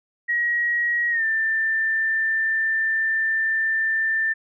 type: tone with pitch glide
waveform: sine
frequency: 1900 to 1783 Hz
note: A#6 to A6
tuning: +33 to +22 cents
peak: -19 dBFS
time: 0.28-4.34 s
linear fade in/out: 20 ms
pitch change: -111 cents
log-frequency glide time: 1.1-1.24 s
effects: none